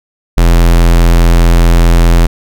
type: tone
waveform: square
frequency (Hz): 42.45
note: F1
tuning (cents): -48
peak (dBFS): -4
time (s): 0.37-2.27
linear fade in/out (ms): 10
effects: none